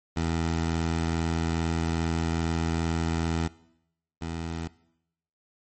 15% pulse tone pair in turn, 82.41 / 82.7 Hz, E2 / E2, 0 / +6 cents, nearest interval unison, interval 6 cents, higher second, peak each -19 / -25 dBFS, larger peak first, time 0.16-3.48 / 4.21-4.68 s, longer first, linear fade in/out 10 ms, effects noise-tail reverb RT60 0.8 s tail -20 dB re dry + MP3 32 kbps

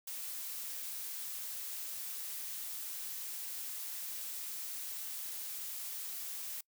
blue noise, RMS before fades -42 dBFS, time 0.07-6.61 s, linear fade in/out 5 ms, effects noise-tail reverb RT60 0.1 s tail -25 dB re dry

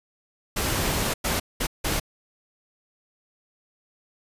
pink noise bursts at uneven times, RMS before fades -25 dBFS, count 4, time 0.56-1.14 / 1.24-1.4 / 1.6-1.67 / 1.84-2 s, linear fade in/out 10 ms, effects resampled to 32000 Hz

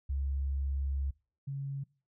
sine tone pair in turn, 68.7 / 138.24 Hz, C#2 / C#3, -15 / -4 cents, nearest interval octave, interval 1211 cents, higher second, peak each -30 / -34 dBFS, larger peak first, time 0.09-1.11 / 1.47-1.84 s, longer first, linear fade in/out 10 ms, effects noise-tail reverb RT60 0.4 s tail -24 dB re dry

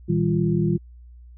sine tone cluster, 114.3 / 158.9 / 197.3 / 347 Hz, A#2 / D#3 / G3 / F4, -34 / +37 / +11 / -11 cents, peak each -27 / -21 / -24 / -25 dBFS, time 0.08-0.78 s, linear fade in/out 20 ms, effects added 60 Hz sine -42 dBFS peak until 1.37 s

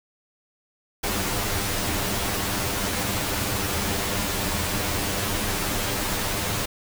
pink noise with comb filter, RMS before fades -26 dBFS, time 1.03-6.66 s, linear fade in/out 10 ms, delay 10 ms, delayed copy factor +0.65, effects none

